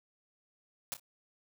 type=noise with echo; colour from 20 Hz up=white; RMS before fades=-37 dBFS; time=0.92-0.94 s; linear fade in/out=0 ms; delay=28 ms; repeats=2; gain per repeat=-12 dB; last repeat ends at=0.996 s; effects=none